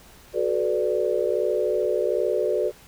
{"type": "chord", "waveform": "sine", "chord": "B minor seventh", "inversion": "second", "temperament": "equal with one note detuned", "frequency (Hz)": [370, 431.4, 493.9, 587.3], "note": ["F#4", "A4", "B4", "D5"], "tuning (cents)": [0, -34, 0, 0], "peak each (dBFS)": -26, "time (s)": [0.33, 2.72], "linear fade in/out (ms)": 50, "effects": ["pink hiss -50 dBFS RMS until 2.87 s"]}